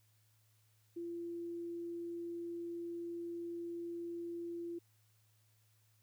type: tone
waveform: sine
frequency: 341.5 Hz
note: F4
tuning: 39 cents flat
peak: -40 dBFS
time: 0.96-4.79 s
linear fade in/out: 10 ms
effects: added 108 Hz sine -70 dBFS peak until 6.02 s + white hiss -75 dBFS RMS until 6.02 s